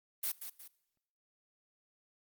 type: noise with echo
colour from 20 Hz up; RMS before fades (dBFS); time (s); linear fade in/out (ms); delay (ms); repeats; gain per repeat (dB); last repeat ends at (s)
blue; -35; 0.23-0.32; 10; 180; 2; -8; 0.68
effects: noise-tail reverb RT60 0.9 s tail -21 dB re dry + Opus 32 kbps